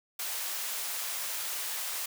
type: high-pass noise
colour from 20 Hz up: white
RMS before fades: -35 dBFS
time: 0.19-2.06 s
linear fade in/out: 5 ms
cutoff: 660 Hz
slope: 12 dB/octave
effects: none